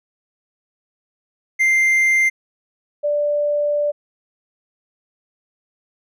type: tone pair in turn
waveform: triangle / sine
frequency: 2093 / 587.3 Hz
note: C7 / D5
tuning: 0 / 0 cents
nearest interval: octave + minor seventh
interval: 2200 cents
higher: first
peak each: -11 / -16 dBFS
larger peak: first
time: 1.59-2.3 / 3.03-3.92 s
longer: second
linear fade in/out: 20 ms
effects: none